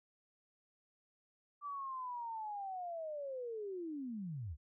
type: linear sweep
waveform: sine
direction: down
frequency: 1172 to 63.4 Hz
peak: -40 dBFS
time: 1.61-4.57 s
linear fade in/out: 50 ms
effects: none